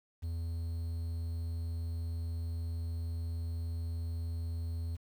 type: tone with quantisation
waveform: triangle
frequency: 83.3 Hz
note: E2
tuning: 19 cents sharp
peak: -32 dBFS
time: 0.22-4.97 s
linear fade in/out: 20 ms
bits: 10
effects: none